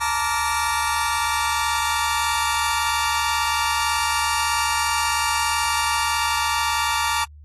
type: chord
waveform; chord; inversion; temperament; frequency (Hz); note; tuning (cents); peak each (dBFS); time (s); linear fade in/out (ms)
sawtooth; Bb major seventh; third; just; 874.1 / 932.3 / 1165.4 / 1398.5; A5 / Bb5 / D6 / F6; -12 / 0 / -14 / +2; -24 / -20 / -21 / -26; 0-7.25; 20
effects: added 74 Hz sine -41 dBFS peak until 7.44 s + AAC 32 kbps